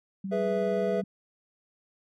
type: tone with tremolo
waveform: sine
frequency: 193.3 Hz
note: G3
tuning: 24 cents flat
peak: -30 dBFS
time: 0.24-1.04 s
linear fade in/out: 5 ms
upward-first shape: sine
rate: 19 Hz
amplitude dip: 30%
type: chord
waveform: triangle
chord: E major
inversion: first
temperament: equal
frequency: 415.3 / 493.9 / 659.3 Hz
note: G#4 / B4 / E5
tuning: 0 / 0 / 0 cents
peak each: -28 dBFS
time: 0.31-1.02 s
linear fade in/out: 20 ms
effects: none